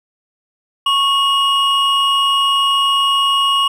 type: tone pair together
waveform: triangle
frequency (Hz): 1103 / 2876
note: C#6 / F#7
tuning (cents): -9 / -50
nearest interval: octave + perfect fourth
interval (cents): 1659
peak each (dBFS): -13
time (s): 0.86-3.68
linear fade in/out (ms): 5
effects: none